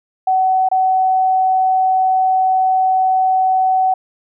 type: tone with dropouts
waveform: sine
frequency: 753 Hz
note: F#5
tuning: 30 cents sharp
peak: -11 dBFS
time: 0.27-3.94 s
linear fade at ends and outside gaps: 5 ms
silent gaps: 0.688-0.714 s
effects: none